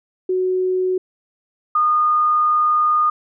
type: tone pair in turn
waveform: sine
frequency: 370 / 1224.2 Hz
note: F#4 / D#6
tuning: 0 / -28 cents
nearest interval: octave + major sixth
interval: 2072 cents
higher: second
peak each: -16 / -13 dBFS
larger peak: second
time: 0.29-0.98 / 1.75-3.1 s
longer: second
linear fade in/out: 5 ms
effects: none